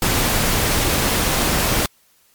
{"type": "noise", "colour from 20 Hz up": "pink", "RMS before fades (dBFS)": -18, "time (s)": [0.02, 1.86], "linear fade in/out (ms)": 2, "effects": ["white hiss -57 dBFS RMS until 2.34 s", "MP3 96 kbps"]}